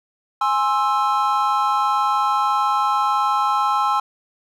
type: chord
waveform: triangle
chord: Ab augmented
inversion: none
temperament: equal with one note detuned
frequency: 830.6 / 1056.8 / 1318.5 Hz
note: Ab5 / C6 / E6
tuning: 0 / +17 / 0 cents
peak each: -19 dBFS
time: 0.41-4 s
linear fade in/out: 5 ms
effects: none